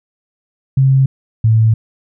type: tone pair in turn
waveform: sine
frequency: 134.1 / 111.21 Hz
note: C3 / A2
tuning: +43 / +19 cents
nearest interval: minor third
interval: 324 cents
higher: first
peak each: -7 dBFS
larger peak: neither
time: 0.77-1.06 / 1.44-1.74 s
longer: second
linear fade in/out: 5 ms
effects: none